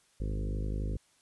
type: harmonic tone with a mistuned harmonic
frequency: 51.7 Hz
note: G#1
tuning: 7 cents flat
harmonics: 1 / 2 / 3 / 4 / 5 / 6 / 7 / 8 / 9 / 10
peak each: -32 / -38 / -42 / -44 / -46 / -48 / -49 / -50 / -51 / -52 dBFS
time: 0.2-0.97 s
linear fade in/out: 5 ms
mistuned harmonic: 2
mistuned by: -32 cents
effects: white hiss -67 dBFS RMS until 1.21 s + resampled to 24000 Hz